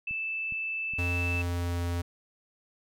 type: tone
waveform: sine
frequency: 2637 Hz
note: E7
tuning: in tune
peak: -30 dBFS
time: 0.07-1.42 s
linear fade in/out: 5 ms
type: click train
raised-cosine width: 5 ms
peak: -34 dBFS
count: 4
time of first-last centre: 0.11-1.35 s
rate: 2.42 Hz
type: tone with pitch glide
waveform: square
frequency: 88 to 86.59 Hz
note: F2 to F2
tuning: +14 to -14 cents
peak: -29 dBFS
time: 0.98-2.02 s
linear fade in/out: 10 ms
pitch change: -28 cents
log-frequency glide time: 1.15-1.84 s
effects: none